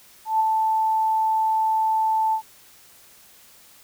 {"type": "tone with ADSR envelope", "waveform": "sine", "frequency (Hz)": 880, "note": "A5", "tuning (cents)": 0, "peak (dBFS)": -15, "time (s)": [0.25, 2.42], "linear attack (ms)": 150, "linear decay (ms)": 16, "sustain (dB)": -3, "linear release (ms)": 85, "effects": ["white hiss -51 dBFS RMS until 3.83 s"]}